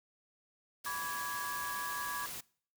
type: noise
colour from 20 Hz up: white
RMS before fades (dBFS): -43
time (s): 0.84-2.41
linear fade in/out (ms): 10
type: chord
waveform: sine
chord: G# diminished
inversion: first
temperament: equal with one note detuned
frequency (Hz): 987.8 / 1149.2 / 1661.2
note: B5 / D6 / G#6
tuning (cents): 0 / -38 / 0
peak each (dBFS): -43 / -40 / -40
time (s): 0.86-2.26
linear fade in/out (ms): 2
effects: noise-tail reverb RT60 0.5 s tail -23 dB re dry